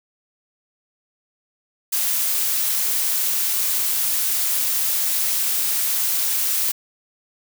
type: noise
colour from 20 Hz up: blue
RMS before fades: -21 dBFS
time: 1.92-6.72 s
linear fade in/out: 10 ms
effects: none